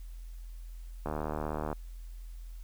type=click train; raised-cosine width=1 ms; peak=-20 dBFS; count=52; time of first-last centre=1.06-1.728 s; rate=76.3 Hz; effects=added 42 Hz sine -41 dBFS peak until 2.63 s + white hiss -64 dBFS RMS until 2.63 s